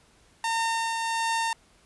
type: tone with tremolo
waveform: sawtooth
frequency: 911 Hz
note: A#5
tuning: 40 cents flat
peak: -20 dBFS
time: 0.44-1.53 s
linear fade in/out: 2 ms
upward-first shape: triangle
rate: 1.4 Hz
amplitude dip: 35%
effects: pink hiss -60 dBFS RMS until 1.85 s + resampled to 24000 Hz